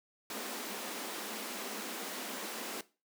pink high-pass noise, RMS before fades -41 dBFS, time 0.3-2.81 s, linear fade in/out 2 ms, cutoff 200 Hz, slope 96 dB/octave, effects noise-tail reverb RT60 0.3 s tail -18 dB re dry

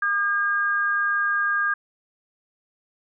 sine tone pair together, 1212 / 1617.8 Hz, D#6 / G#6, -46 / -46 cents, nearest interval perfect fourth, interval 500 cents, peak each -25 / -21 dBFS, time 0.02-1.74 s, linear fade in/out 5 ms, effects none

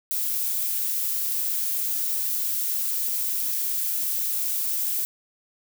violet noise, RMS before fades -26 dBFS, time 0.11-5.05 s, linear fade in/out 0 ms, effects none

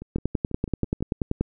two click trains, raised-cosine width 3 ms, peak -23 / -10 dBFS, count 7 / 14, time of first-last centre 0.02-1.007 / 0.16-1.41 s, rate 6.08 / 10.4 Hz, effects none

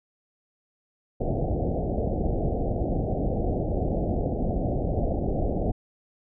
pink low-pass noise, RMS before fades -26 dBFS, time 1.2-5.72 s, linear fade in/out 10 ms, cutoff 760 Hz, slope 96 dB/octave, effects none

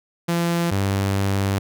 sawtooth tone pair in turn, 170.5 / 98.24 Hz, F3 / G2, -41 / +4 cents, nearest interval minor seventh, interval 955 cents, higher first, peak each -15 dBFS, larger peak neither, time 0.28-0.71 / 0.71-1.59 s, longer second, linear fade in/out 10 ms, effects none

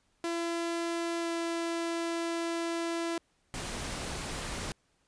sawtooth tone with pitch glide, 337.6 to 335.5 Hz, E4 to E4, +41 to +31 cents, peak -27 dBFS, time 0.24-3.18 s, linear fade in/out 2 ms, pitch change -10 cents, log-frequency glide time 1.2-1.28 s
pink noise, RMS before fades -37 dBFS, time 3.54-4.72 s, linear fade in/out 0 ms
effects pink hiss -72 dBFS RMS until 5.07 s + resampled to 22050 Hz

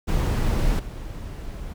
brown noise with level steps, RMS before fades -21 / -34 dBFS, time 0.07-1.74 s, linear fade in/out 20 ms, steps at 0.79 s, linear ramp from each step 5 ms, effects none

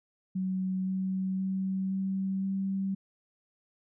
sine tone with pitch steps, 187.4 / 188.92 / 190.46 / 192 / 193.56 Hz, F#3 / F#3 / G3 / G3 / G3, +22 / +36 / -50 / -36 / -22 cents, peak -28 dBFS, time 0.35-2.95 s, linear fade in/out 10 ms, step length 520 ms, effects none

